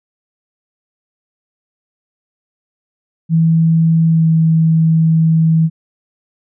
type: tone with pitch glide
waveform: sine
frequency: 163.2 to 161.51 Hz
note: E3 to E3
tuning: -17 to -35 cents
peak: -8 dBFS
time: 3.29-5.7 s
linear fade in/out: 50 ms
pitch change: -18 cents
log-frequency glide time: 4.09-4.27 s
effects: none